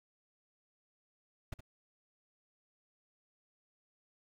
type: noise with echo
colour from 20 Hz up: brown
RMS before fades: -39 dBFS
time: 1.52-1.54 s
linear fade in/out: 5 ms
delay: 67 ms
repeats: 1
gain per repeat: -11 dB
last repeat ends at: 1.607 s
effects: none